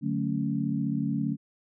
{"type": "chord", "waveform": "sine", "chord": "D major seventh", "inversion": "none", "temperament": "equal", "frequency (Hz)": [146.83, 185, 220, 277.2], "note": ["D3", "F#3", "A3", "C#4"], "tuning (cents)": [0, 0, 0, 0], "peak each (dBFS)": [-31, -33, -30, -31], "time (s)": [0.01, 1.37], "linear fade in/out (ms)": 50, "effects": []}